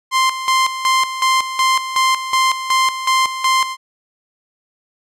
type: tone with tremolo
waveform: sawtooth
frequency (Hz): 1046.5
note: C6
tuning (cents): 0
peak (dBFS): -8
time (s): 0.11-3.77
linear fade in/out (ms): 50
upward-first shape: square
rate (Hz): 2.7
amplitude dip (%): 70
effects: low-pass 9000 Hz 12 dB/octave

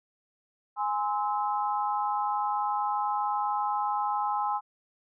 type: chord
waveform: sine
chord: Ab augmented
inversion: none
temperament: just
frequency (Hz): 830.6 / 1038.3 / 1297.8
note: Ab5 / C6 / E6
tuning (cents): 0 / -14 / -27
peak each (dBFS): -28 / -31 / -34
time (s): 0.76-4.61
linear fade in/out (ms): 50
effects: none

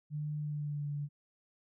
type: tone with pitch glide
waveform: sine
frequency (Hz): 149.8 to 145.2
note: D3 to D3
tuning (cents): +35 to -19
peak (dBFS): -34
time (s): 0.1-1.09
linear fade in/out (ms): 50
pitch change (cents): -54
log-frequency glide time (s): 0.4-0.88
effects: none

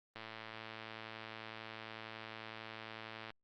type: click train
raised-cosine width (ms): 0.3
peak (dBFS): -30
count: 350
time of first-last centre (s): 0.16-3.304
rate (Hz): 111
effects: low-pass 5000 Hz 12 dB/octave + Opus 24 kbps

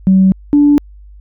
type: tone pair in turn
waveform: sine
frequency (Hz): 190 / 290.6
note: F#3 / D4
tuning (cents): +46 / -18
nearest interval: perfect fifth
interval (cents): 736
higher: second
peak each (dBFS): -4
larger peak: neither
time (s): 0.07-0.32 / 0.53-0.78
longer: neither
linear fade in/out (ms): 0
effects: tanh soft clip ceiling 0 dBFS + added 50 Hz sine -34 dBFS peak until 1.2 s

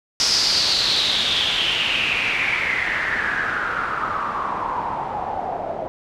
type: noise with low-pass filter sweep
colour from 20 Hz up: white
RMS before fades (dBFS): -22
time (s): 0.2-5.88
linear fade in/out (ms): 0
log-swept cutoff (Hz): 5300 to 650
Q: 6.2
effects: none

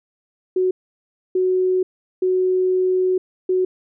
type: tone bursts at uneven times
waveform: sine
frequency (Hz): 370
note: F#4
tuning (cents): 0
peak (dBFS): -15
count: 4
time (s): 0.56-0.71 / 1.35-1.83 / 2.22-3.18 / 3.49-3.65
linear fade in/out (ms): 5
effects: none

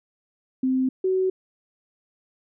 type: tone pair in turn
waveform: sine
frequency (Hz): 259.8 / 375.3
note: C4 / F#4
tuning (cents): -12 / +25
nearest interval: tritone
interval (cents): 637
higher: second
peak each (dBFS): -19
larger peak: neither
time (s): 0.63-0.89 / 1.04-1.3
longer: neither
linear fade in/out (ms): 5
effects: none

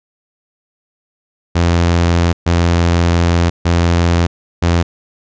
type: tone bursts at uneven times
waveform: sawtooth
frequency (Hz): 85.6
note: F2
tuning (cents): -34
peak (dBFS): -6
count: 4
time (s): 1.55-2.33 / 2.46-3.5 / 3.65-4.27 / 4.62-4.83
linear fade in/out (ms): 10
effects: resampled to 16000 Hz

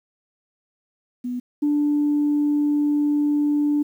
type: tone pair in turn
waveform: sine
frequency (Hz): 246.9 / 293.6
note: B3 / D4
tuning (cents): 0 / 0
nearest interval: minor third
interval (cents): 300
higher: second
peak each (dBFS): -24 / -16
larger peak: second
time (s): 1.24-1.4 / 1.62-3.83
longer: second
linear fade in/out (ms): 10
effects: tanh soft clip ceiling -13 dBFS + 9-bit

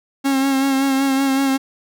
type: tone with vibrato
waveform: 45% pulse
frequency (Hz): 270.8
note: C#4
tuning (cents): -40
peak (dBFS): -15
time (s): 0.24-1.58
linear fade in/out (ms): 20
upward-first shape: sine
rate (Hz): 5.3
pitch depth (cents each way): 30
effects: none

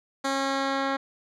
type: tone with low-pass filter sweep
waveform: 10% pulse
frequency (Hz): 272.1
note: C#4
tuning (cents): -32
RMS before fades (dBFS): -27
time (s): 0.24-0.97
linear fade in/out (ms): 10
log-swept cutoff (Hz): 7600 to 2900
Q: 0.91
effects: none

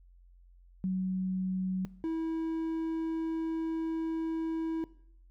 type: tone pair in turn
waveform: sine / triangle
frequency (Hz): 186.8 / 324.3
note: F#3 / E4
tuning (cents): +17 / -28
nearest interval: minor seventh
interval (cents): 955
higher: second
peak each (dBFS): -28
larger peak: neither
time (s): 0.84-1.85 / 2.04-4.84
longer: second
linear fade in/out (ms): 0
effects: noise-tail reverb RT60 0.7 s tail -20 dB re dry + added 44 Hz sine -55 dBFS peak until 5.3 s

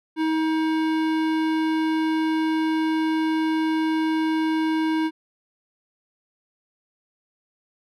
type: tone with hard clipping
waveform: sine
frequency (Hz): 317.4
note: D#4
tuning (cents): +35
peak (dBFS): -22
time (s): 0.16-5.11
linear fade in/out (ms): 50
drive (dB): 17
effects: none

